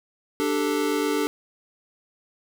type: chord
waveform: square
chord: D suspended fourth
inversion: none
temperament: equal with one note detuned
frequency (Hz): 295.2 / 392 / 440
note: D4 / G4 / A4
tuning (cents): +9 / 0 / 0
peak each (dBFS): -26 / -29 / -27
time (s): 0.4-1.27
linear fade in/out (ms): 0
effects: none